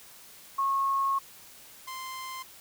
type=tone pair in turn; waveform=sine / sawtooth; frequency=1092 / 1043.3 Hz; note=C#6 / C6; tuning=-26 / -5 cents; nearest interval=minor second; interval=79 cents; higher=first; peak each=-24 / -33 dBFS; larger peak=first; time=0.58-1.19 / 1.87-2.43 s; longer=first; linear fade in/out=10 ms; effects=white hiss -51 dBFS RMS until 2.6 s